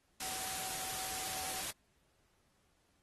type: tone in noise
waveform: sine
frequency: 755 Hz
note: F#5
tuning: 35 cents sharp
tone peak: -48 dBFS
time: 0.22-1.61 s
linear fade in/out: 5 ms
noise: white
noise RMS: -40 dBFS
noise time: 0.2-1.71 s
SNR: -11 dB
effects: pink hiss -75 dBFS RMS until 3.02 s + AAC 32 kbps